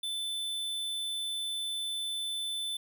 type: tone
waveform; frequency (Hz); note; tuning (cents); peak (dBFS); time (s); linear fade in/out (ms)
square; 3520; A7; 0; -33; 0.03-2.77; 5
effects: none